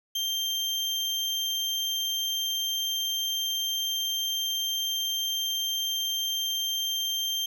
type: tone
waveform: 35% pulse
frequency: 3161 Hz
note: G7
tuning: 14 cents sharp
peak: -25 dBFS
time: 0.15-7.46 s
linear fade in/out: 5 ms
effects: none